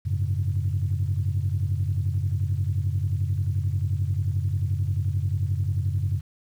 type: chord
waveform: sine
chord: F# suspended second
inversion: none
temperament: equal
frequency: 92.5 / 103.83 / 138.59 Hz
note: F#2 / G#2 / C#3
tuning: 0 / 0 / 0 cents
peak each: -24 / -26 / -29 dBFS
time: 0.05-6.21 s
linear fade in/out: 20 ms
effects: tanh soft clip ceiling -15 dBFS + 9-bit